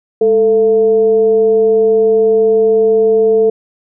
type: tone with frequency modulation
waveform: sine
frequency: 443 Hz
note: A4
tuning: 12 cents sharp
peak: -7 dBFS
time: 0.21-3.5 s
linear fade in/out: 5 ms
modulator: 236 Hz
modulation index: 0.32
effects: none